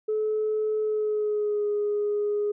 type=tone with pitch glide; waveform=sine; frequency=430.5 to 414.6 Hz; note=A4 to G#4; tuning=-38 to -3 cents; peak=-22 dBFS; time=0.08-2.52 s; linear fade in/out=10 ms; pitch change=-65 cents; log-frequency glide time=0.81-1.66 s; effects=tanh soft clip ceiling -19 dBFS